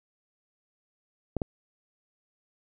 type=clicks; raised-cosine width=2 ms; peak=-15 dBFS; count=2; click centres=1.367 / 1.418 s; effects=none